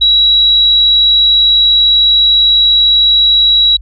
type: tone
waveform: sine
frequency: 3887 Hz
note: B7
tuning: 28 cents flat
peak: -5 dBFS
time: 0.01-3.77 s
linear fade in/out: 10 ms
effects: added 50 Hz sine -27 dBFS peak until 3.81 s